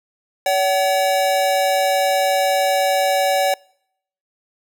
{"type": "tone pair together", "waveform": "square", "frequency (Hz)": [568, 757.6], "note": ["C#5", "F#5"], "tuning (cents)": [42, 41], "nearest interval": "perfect fourth", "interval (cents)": 499, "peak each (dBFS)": -19, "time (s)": [0.46, 3.54], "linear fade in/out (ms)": 2, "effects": ["noise-tail reverb RT60 0.7 s tail -26 dB re dry"]}